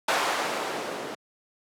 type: noise with low-pass filter sweep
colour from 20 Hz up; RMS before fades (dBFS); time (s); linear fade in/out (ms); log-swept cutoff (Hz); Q
violet; -29; 0.08-1.15; 5; 920 to 360; 0.9
effects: high-pass 150 Hz 12 dB/octave

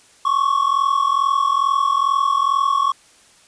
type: tone pair together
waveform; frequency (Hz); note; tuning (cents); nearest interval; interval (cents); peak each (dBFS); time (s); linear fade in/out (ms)
triangle; 1089 / 1131.3; C#6 / C#6; -31 / +35; minor second; 66; -16; 0.25-2.92; 5
effects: white hiss -51 dBFS RMS until 3.47 s + resampled to 22050 Hz

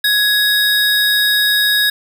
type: tone pair together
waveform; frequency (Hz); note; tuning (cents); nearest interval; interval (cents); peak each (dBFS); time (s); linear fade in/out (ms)
square; 1669 / 3767; G#6 / A#7; +8 / +17; octave + major second; 1409; -15; 0.04-1.9; 5
effects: none

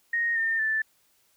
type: tone with pitch steps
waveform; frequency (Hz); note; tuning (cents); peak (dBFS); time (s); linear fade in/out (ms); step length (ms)
sine; 1864.7 / 1811.6 / 1760; A#6 / A#6 / A6; 0 / -50 / 0; -23; 0.13-0.82; 5; 230
effects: white hiss -66 dBFS RMS until 1.36 s

